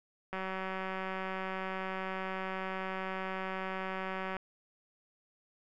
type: click train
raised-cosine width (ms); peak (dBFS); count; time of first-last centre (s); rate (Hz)
0.5; -23; 764; 0.33-4.367; 189
effects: none